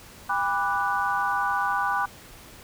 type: chord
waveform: sine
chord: G major seventh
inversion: none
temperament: equal with one note detuned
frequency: 802.3 / 987.8 / 1174.7 / 1480 Hz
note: G5 / B5 / D6 / F#6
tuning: +40 / 0 / 0 / 0 cents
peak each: -28 dBFS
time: 0.29-2.06 s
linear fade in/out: 10 ms
effects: pink hiss -47 dBFS RMS until 2.63 s